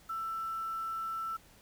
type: tone with quantisation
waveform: sine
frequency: 1330 Hz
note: E6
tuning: 15 cents sharp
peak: -34 dBFS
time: 0.09-1.37 s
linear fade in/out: 10 ms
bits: 9
effects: pink hiss -60 dBFS RMS until 1.61 s